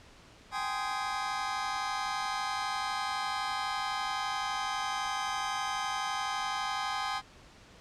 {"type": "chord", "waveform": "sawtooth", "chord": "Ab major seventh", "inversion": "third", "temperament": "just", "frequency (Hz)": [778.7, 830.6, 1038.3, 1245.9], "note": ["G5", "Ab5", "C6", "Eb6"], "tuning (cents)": [-12, 0, -14, 2], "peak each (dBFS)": -33, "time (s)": [0.51, 7.22], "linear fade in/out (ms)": 50, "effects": ["pink hiss -55 dBFS RMS until 7.8 s", "low-pass 6000 Hz 12 dB/octave"]}